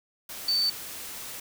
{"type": "tone in noise", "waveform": "sine", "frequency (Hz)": 4546, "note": "C#8", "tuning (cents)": 43, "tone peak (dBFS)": -22, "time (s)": [0.48, 0.7], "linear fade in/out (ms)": 5, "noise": "white", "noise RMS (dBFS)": -39, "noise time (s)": [0.29, 1.4], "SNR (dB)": 14, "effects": []}